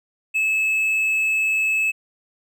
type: tone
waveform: triangle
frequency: 2599 Hz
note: E7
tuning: 25 cents flat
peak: -16 dBFS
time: 0.34-1.92 s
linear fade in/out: 20 ms
effects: none